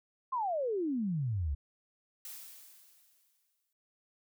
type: exponential sweep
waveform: sine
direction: down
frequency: 1084 to 65.41 Hz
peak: -30 dBFS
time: 0.32-1.55 s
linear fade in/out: 10 ms
type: noise with exponential decay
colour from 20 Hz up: blue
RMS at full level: -44 dBFS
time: 2.25-3.73 s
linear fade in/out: 1 ms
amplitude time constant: 320 ms
effects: none